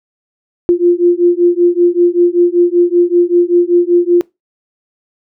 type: beating tone pair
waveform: sine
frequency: 347.2 / 352.4 Hz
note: F4 / F4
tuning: -10 / +16 cents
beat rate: 5.2 Hz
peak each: -10 dBFS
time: 0.69-4.21 s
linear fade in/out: 0 ms
effects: noise-tail reverb RT60 0.2 s tail -22 dB re dry